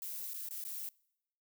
violet noise with dropouts, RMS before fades -42 dBFS, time 0.02-0.89 s, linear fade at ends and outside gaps 1 ms, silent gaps 0.335-0.342 / 0.488-0.508 / 0.64-0.65 s, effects noise-tail reverb RT60 0.8 s tail -25 dB re dry

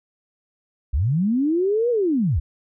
sine linear two-way sweep, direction up then down, 55 to 493.9 to 55 Hz, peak -17 dBFS, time 0.93-2.4 s, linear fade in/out 10 ms, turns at 1.9 s, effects none

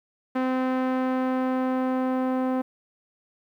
sawtooth tone with low-pass filter sweep, 258 Hz, C4, 24 cents flat, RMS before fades -25 dBFS, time 0.35-2.62 s, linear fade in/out 10 ms, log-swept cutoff 1700 to 1000 Hz, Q 0.86, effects 10-bit

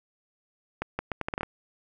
accelerating click train, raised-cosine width 0.5 ms, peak -14 dBFS, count 9, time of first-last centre 0.82-1.432 s, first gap 170 ms, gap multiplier 0.75, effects none

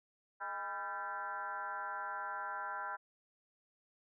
sine tone with frequency modulation, 1183 Hz, D6, 12 cents sharp, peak -38 dBFS, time 0.4-2.97 s, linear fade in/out 20 ms, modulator 187 Hz, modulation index 2.3, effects none

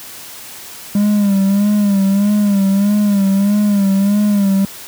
triangle tone with vibrato, 201.2 Hz, G3, 45 cents sharp, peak -8 dBFS, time 0.95-4.65 s, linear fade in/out 2 ms, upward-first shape sine, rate 1.6 Hz, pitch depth 63 cents each way, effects white hiss -33 dBFS RMS until 4.87 s + high-pass 60 Hz 12 dB/octave

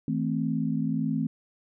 sine chord, A minor, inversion second, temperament equal with one note detuned, 160.86 / 220 / 261.6 Hz, E3 / A3 / C4, -42 / 0 / 0 cents, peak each -29 dBFS, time 0.08-1.27 s, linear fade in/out 2 ms, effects none

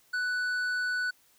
triangle tone with tanh clipping, 1486 Hz, F#6, 7 cents sharp, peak -29 dBFS, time 0.13-1.11 s, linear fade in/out 10 ms, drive 12 dB, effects white hiss -64 dBFS RMS until 1.38 s

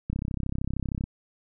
click train, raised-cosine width 5 ms, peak -17 dBFS, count 32, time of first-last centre 0.1-1.039 s, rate 33 Hz, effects none

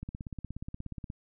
click train, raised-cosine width 5 ms, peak -26 dBFS, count 19, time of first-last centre 0.03-1.101 s, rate 16.8 Hz, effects none

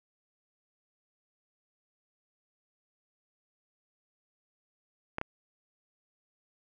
clicks, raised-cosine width 0.5 ms, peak -17 dBFS, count 2, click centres 5.184 / 5.214 s, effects none

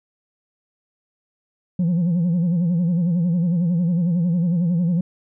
sine tone with vibrato, 172.7 Hz, F3, 19 cents flat, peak -14 dBFS, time 1.79-5.01 s, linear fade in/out 5 ms, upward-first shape sine, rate 11 Hz, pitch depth 100 cents each way, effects tanh soft clip ceiling -15 dBFS

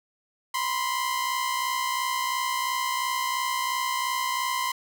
sawtooth tone pair together, 979.1 / 1042 Hz, B5 / C6, -15 / -7 cents, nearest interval minor second, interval 108 cents, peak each -27 / -23 dBFS, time 0.54-4.72 s, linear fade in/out 5 ms, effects none

